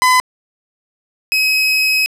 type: tone pair in turn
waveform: 30% pulse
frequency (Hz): 1011 / 2548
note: B5 / D#7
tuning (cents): +40 / +41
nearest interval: octave + major third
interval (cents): 1601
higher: second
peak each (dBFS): -6 / -9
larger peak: first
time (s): 0.02-0.2 / 1.32-2.06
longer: second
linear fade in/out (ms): 0
effects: low-pass 12000 Hz 12 dB/octave